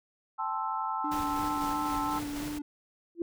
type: chord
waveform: sine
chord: A minor seventh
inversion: third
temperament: equal with one note detuned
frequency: 784 / 875.4 / 1046.5 / 1318.5 Hz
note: G5 / A5 / C6 / E6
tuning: 0 / -9 / 0 / 0 cents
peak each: -39 / -33 / -36 / -35 dBFS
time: 0.38-2.2 s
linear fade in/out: 20 ms
type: tone with vibrato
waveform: triangle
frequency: 293.7 Hz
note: D4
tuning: in tune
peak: -32 dBFS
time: 1.04-2.62 s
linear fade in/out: 5 ms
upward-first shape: square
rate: 2.9 Hz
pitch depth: 21 cents each way
type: noise with tremolo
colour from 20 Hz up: pink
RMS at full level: -40 dBFS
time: 1.11-2.59 s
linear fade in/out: 10 ms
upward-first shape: square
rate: 4 Hz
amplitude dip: 25%
type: tone with exponential growth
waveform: sine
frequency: 340 Hz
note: F4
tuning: 46 cents flat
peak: -24 dBFS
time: 3.15-3.22 s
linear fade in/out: 2 ms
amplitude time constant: 15 ms
effects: none